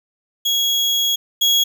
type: tone pair in turn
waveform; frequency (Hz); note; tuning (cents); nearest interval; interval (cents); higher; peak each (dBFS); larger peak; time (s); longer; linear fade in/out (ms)
35% pulse; 3322 / 3322; G#7 / G#7; 0 / 0; unison; 0; neither; -14 / -11; second; 0.45-1.16 / 1.41-1.64; first; 10
effects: none